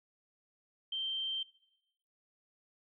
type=tone; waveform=sine; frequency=3136 Hz; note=G7; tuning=in tune; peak=-34 dBFS; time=0.92-1.43 s; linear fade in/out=5 ms; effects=noise-tail reverb RT60 0.9 s tail -19 dB re dry